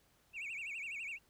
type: tone with vibrato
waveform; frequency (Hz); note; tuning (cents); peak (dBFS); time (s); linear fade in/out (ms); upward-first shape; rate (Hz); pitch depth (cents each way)
sine; 2470; D#7; -13; -38; 0.33-1.19; 50; sine; 12; 200
effects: tanh soft clip ceiling -39 dBFS + pink hiss -71 dBFS RMS until 1.29 s